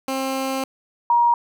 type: tone pair in turn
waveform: 15% pulse / sine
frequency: 266.1 / 948.3 Hz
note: C4 / A#5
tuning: +29 / +29 cents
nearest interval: octave + minor seventh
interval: 2200 cents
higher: second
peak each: -16 / -13 dBFS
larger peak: second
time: 0.08-0.64 / 1.1-1.34 s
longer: first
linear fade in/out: 2 ms
effects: none